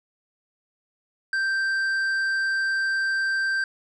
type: tone with tanh clipping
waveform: sine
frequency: 1568 Hz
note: G6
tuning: in tune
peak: -23 dBFS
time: 1.33-3.64 s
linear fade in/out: 2 ms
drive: 7 dB
effects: none